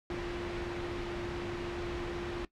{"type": "tone in noise", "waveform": "sine", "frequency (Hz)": 349.2, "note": "F4", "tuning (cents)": 0, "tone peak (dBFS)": -37, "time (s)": [0.1, 2.45], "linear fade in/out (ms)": 2, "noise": "pink", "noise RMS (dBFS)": -39, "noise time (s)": [0.1, 2.45], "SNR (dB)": -1, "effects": ["noise-tail reverb RT60 0.1 s tail -18 dB re dry", "low-pass 3000 Hz 12 dB/octave"]}